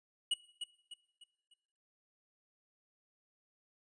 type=tone with echo; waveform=square; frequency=2912 Hz; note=F#7; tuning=28 cents flat; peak=-30 dBFS; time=0.31-0.34 s; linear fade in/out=5 ms; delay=300 ms; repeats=4; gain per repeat=-8 dB; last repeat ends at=1.54 s; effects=noise-tail reverb RT60 0.9 s tail -21 dB re dry + resampled to 22050 Hz